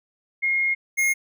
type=tone pair in turn; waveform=sine / square; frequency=2144 / 2144 Hz; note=C7 / C7; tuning=+42 / +42 cents; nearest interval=unison; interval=0 cents; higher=neither; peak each=-19 dBFS; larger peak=neither; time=0.42-0.75 / 0.97-1.14 s; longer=first; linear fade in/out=20 ms; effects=none